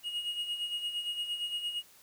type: tone with tremolo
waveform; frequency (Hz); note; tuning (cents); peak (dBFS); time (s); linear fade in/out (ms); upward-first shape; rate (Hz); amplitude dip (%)
triangle; 2877; F#7; -49; -29; 0.03-1.83; 50; sine; 8.7; 60
effects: white hiss -59 dBFS RMS until 2.02 s